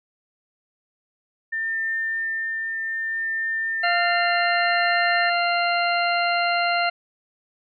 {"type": "tone with tremolo", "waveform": "sine", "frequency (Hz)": 1801, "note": "A6", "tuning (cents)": 40, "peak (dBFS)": -22, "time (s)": [1.52, 5.3], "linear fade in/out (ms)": 10, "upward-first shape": "triangle", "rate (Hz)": 0.62, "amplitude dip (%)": 30}
{"type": "harmonic tone", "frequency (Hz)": 695, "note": "F5", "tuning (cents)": -9, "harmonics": [1, 2, 3, 4, 6], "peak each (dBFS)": [-22, -25, -27, -28, -30], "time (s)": [3.83, 6.9], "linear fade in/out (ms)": 10}
{"effects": []}